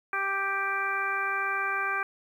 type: harmonic tone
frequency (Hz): 392.4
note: G4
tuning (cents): +2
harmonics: 1 / 2 / 3 / 4 / 5 / 6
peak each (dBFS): -40 / -37 / -31 / -30 / -40 / -34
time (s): 0.13-2.03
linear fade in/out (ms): 2
effects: 10-bit